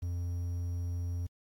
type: tone with quantisation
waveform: triangle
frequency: 87.31 Hz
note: F2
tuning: in tune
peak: -30 dBFS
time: 0.02-1.27 s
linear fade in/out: 10 ms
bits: 10
effects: AAC 64 kbps